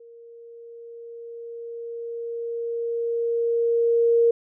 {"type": "tone with level ramp", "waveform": "sine", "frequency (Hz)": 466.2, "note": "A#4", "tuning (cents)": 0, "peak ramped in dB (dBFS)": [-44, -14], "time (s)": [0, 4.31], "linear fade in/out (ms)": 5, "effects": []}